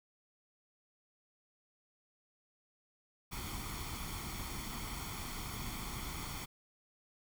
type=noise with comb filter; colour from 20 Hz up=pink; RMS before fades=-42 dBFS; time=3.31-6.46 s; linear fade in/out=20 ms; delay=0.9 ms; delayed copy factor=+0.65; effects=none